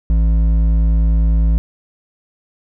triangle tone with hard clipping, 55 Hz, A1, in tune, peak -12 dBFS, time 0.1-1.58 s, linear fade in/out 0 ms, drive 11 dB, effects none

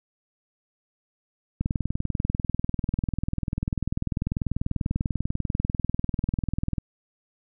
click train, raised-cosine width 5 ms, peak -13 dBFS, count 106, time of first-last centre 1.61-6.782 s, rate 20.3 Hz, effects none

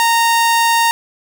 sawtooth tone, 925 Hz, A#5, 14 cents flat, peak -7 dBFS, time 0-0.91 s, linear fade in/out 0 ms, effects none

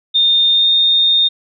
sine tone with pitch glide, 3640 to 3663 Hz, A#7 to A#7, -42 to -31 cents, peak -9 dBFS, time 0.14-1.29 s, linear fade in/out 20 ms, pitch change +11 cents, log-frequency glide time 0.52-0.68 s, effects none

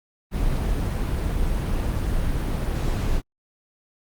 brown noise, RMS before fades -23 dBFS, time 0.31-3.22 s, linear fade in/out 50 ms, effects Opus 32 kbps

